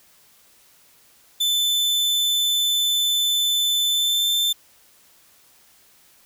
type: tone with pitch glide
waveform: 40% pulse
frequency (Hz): 3520 to 3553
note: A7 to A7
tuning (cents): 0 to +16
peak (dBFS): -17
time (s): 1.4-4.53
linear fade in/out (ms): 10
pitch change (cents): +16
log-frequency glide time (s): 3.87-4.28
effects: white hiss -55 dBFS RMS until 6.25 s